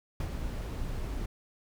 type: noise with ADSR envelope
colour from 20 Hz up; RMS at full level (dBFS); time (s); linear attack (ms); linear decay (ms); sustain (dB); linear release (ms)
brown; -30; 0.2-1.26; 3; 67; -5; 6
effects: none